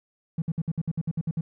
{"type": "tone bursts", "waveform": "triangle", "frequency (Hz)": 162.2, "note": "E3", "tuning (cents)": -28, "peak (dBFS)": -20, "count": 11, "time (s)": [0.38, 1.41], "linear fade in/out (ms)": 5, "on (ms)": 40, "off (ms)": 59, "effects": ["tanh soft clip ceiling -21 dBFS"]}